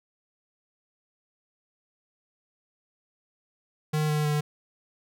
square tone with pitch steps, 153 / 151.07 / 149.16 Hz, D#3 / D3 / D3, -29 / +49 / +27 cents, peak -24 dBFS, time 3.93-4.41 s, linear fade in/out 10 ms, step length 160 ms, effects none

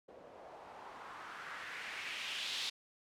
blue noise with low-pass filter sweep, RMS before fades -45 dBFS, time 0.08-2.7 s, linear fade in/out 10 ms, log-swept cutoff 510 to 3900 Hz, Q 2.3, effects none

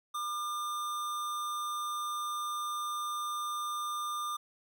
square tone with amplitude modulation, 1200 Hz, D6, 37 cents sharp, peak -33 dBFS, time 0.14-4.37 s, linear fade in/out 10 ms, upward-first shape sine, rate 180 Hz, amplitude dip 25%, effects none

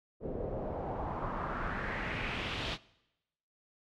pink noise with low-pass filter sweep, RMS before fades -37 dBFS, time 0.2-2.78 s, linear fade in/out 50 ms, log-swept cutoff 430 to 3800 Hz, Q 2.7, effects noise-tail reverb RT60 0.9 s tail -21 dB re dry

